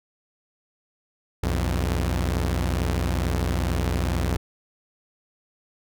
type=tone pair together; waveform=sawtooth; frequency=62.3 / 86.81 Hz; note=B1 / F2; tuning=+16 / -10 cents; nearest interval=tritone; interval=574 cents; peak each=-20 / -22 dBFS; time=1.43-4.37 s; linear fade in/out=5 ms; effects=none